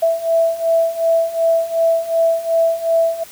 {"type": "beating tone pair", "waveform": "sine", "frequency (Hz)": [659.3, 662], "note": ["E5", "E5"], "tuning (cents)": [0, 7], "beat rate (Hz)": 2.7, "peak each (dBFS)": [-18, -15], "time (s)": [0.02, 3.24], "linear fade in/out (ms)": 10, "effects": ["white hiss -40 dBFS RMS until 3.31 s"]}